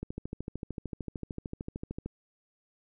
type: click train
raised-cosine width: 3 ms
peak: -23 dBFS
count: 28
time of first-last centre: 0.03-2.06 s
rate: 13.3 Hz
effects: none